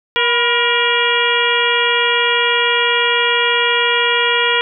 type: harmonic tone with a mistuned harmonic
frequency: 473.9 Hz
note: A#4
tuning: 28 cents sharp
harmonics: 1 / 2 / 3 / 4 / 5 / 6 / 7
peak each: -20 / -20 / -20 / -20 / -20 / -20 / -20 dBFS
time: 0.16-4.61 s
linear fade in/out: 0 ms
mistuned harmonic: 2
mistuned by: +61 cents
effects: none